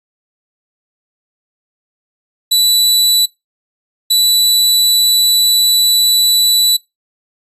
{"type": "tone bursts at uneven times", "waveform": "sawtooth", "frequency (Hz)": 3959, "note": "B7", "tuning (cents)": 3, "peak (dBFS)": -5, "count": 2, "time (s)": [[2.51, 3.26], [4.1, 6.77]], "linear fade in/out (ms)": 10, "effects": ["noise-tail reverb RT60 0.2 s tail -23 dB re dry", "resampled to 32000 Hz"]}